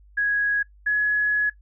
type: tone pair in turn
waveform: sine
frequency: 1661.2 / 1688.3 Hz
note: G#6 / G#6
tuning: 0 / +28 cents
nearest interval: unison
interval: 28 cents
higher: second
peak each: -19 / -18 dBFS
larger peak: second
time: 0.17-0.63 / 0.86-1.5 s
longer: second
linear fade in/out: 10 ms
effects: noise-tail reverb RT60 0.1 s tail -19 dB re dry + added 50 Hz sine -49 dBFS peak until 1.61 s